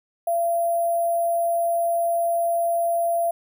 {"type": "tone with sample-and-hold", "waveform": "sine", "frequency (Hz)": 680, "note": "F5", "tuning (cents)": -46, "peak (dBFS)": -19, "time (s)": [0.27, 3.31], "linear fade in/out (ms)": 5, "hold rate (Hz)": 11025, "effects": []}